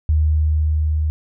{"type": "tone with level ramp", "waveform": "sine", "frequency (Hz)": 77, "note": "D#2", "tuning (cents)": -17, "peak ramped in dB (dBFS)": [-12, -16], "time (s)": [0.09, 1.1], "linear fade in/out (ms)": 0, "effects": []}